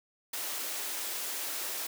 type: high-pass noise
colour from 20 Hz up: white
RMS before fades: -36 dBFS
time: 0.33-1.87 s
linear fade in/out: 5 ms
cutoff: 290 Hz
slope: 24 dB/octave
effects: none